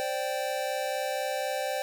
square chord, C suspended second, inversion none, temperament equal with one note detuned, 523.3 / 587.3 / 778.1 Hz, C5 / D5 / G5, 0 / 0 / -13 cents, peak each -34 dBFS, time 0-1.82 s, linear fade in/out 0 ms, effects none

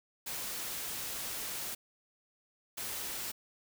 white noise bursts at uneven times, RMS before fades -39 dBFS, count 2, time 0.26-1.75 / 2.77-3.32 s, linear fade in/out 10 ms, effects none

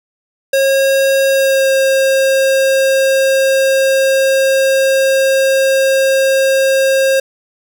square tone with pitch glide, 542 to 536.1 Hz, C#5 to C5, -39 to +42 cents, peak -10 dBFS, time 0.53-7.2 s, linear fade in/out 5 ms, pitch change -19 cents, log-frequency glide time 1.29-1.7 s, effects none

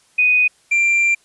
sine / triangle tone pair in turn, 2489 / 2369 Hz, D#7 / D7, 0 / +14 cents, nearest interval minor second, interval 86 cents, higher first, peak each -11 dBFS, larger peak neither, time 0.18-0.48 / 0.71-1.15 s, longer second, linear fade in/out 10 ms, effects white hiss -56 dBFS RMS until 1.24 s + resampled to 24000 Hz

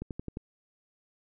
click train, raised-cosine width 3 ms, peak -23 dBFS, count 5, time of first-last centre 0.02-0.371 s, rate 11.4 Hz, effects none

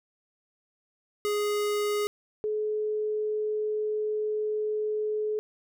square / sine tone pair in turn, 415.3 / 426.7 Hz, G#4 / G#4, 0 / +47 cents, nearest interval unison, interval 47 cents, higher second, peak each -26 dBFS, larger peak neither, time 1.25-2.07 / 2.44-5.39 s, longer second, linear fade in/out 0 ms, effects none

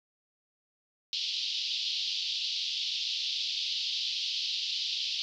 pink band-pass noise, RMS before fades -33 dBFS, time 1.13-5.22 s, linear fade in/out 0 ms, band 3000 to 5000 Hz, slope 48 dB/octave, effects none

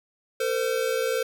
square tone pair together, 453.9 / 514.7 Hz, A#4 / C5, -46 / -29 cents, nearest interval major second, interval 217 cents, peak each -27 dBFS, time 0.4-1.23 s, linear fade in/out 5 ms, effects none

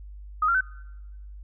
sine tone with pitch steps, 1250 / 1379 / 1521.3 Hz, D#6 / F6 / F#6, +8 / -22 / +48 cents, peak -19 dBFS, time 0.42-0.609 s, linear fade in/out 5 ms, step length 63 ms, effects noise-tail reverb RT60 1.0 s tail -24 dB re dry + added 50 Hz sine -39 dBFS peak until 1.43 s

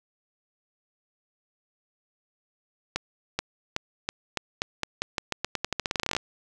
accelerating click train, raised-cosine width 0.2 ms, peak -9 dBFS, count 26, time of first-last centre 2.96-6.166 s, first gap 430 ms, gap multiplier 0.87, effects none

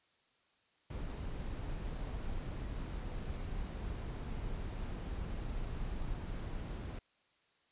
brown noise, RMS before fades -40 dBFS, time 0.9-6.99 s, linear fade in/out 5 ms, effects white hiss -73 dBFS RMS until 7.71 s + resampled to 8000 Hz

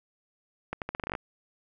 accelerating click train, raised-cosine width 0.5 ms, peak -17 dBFS, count 11, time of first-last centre 0.73-1.152 s, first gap 88 ms, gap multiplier 0.82, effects none

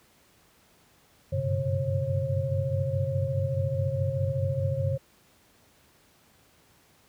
sine tone cluster, 94.4 / 99.2 / 125.9 / 140 / 540 Hz, F#2 / G2 / B2 / C#3 / C#5, +35 / +21 / +34 / +18 / -45 cents, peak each -31 dBFS, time 1.32-4.98 s, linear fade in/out 10 ms, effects pink hiss -61 dBFS RMS until 7.08 s + high-pass 60 Hz 12 dB/octave

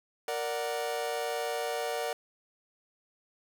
40% pulse chord, Bb augmented, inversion none, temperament equal, 466.2 / 587.3 / 740 Hz, Bb4 / D5 / F#5, 0 / 0 / 0 cents, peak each -34 / -35 / -35 dBFS, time 0.28-2.13 s, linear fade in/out 2 ms, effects none

